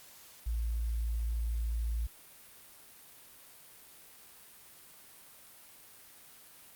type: tone with quantisation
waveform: sine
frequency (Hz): 56.8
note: A#1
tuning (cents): -44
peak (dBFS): -30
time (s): 0.46-2.07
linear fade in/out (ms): 10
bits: 10
effects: white hiss -55 dBFS RMS until 6.75 s + Opus 48 kbps